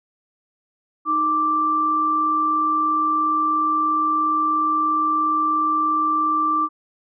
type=tone pair together; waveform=sine; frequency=311 / 1174 Hz; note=D#4 / D6; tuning=-1 / -1 cents; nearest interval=octave + major seventh; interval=2300 cents; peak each=-27 / -17 dBFS; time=1.05-6.69 s; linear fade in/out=50 ms; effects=none